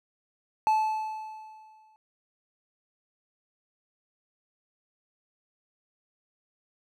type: tone with exponential decay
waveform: triangle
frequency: 869 Hz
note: A5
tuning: 22 cents flat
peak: -17 dBFS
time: 0.67-1.96 s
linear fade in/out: 0 ms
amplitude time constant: 280 ms
effects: none